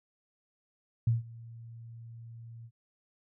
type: tone with ADSR envelope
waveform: sine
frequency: 115.5 Hz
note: A#2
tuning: 16 cents flat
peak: -21 dBFS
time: 1.07-2.71 s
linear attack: 4 ms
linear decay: 150 ms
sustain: -23 dB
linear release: 59 ms
effects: none